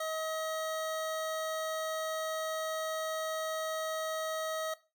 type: tone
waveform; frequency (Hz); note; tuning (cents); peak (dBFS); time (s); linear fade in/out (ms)
25% pulse; 635; D#5; +35; -30; 0-4.74; 5
effects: noise-tail reverb RT60 0.3 s tail -17 dB re dry